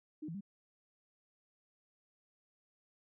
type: tone with pitch steps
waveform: sine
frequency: 305.6 / 164.4 / 199.4 Hz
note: D#4 / E3 / G3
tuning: -31 / -4 / +30 cents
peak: -40 dBFS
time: 0.22-0.409 s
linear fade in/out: 10 ms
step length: 63 ms
effects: none